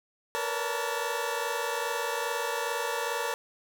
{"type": "tone cluster", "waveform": "20% pulse", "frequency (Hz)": [461.1, 483.5, 571, 885], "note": ["A#4", "B4", "D5", "A5"], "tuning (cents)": [-19, -37, -49, 10], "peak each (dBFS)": -30, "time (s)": [0.35, 3.34], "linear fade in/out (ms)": 0, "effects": []}